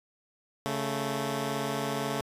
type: tone pair together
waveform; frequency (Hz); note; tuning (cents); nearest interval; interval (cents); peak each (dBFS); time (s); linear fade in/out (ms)
10% pulse; 139.31 / 220; C#3 / A3; +9 / 0; minor sixth; 791; -24; 0.66-2.21; 0
effects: resampled to 32000 Hz